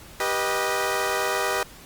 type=chord; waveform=15% pulse; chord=G augmented; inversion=none; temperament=equal with one note detuned; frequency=392 / 487.6 / 622.3 Hz; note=G4 / B4 / D#5; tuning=0 / -22 / 0 cents; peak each=-21 dBFS; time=0.2-1.63 s; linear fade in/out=2 ms; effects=pink hiss -46 dBFS RMS until 1.85 s + Opus 48 kbps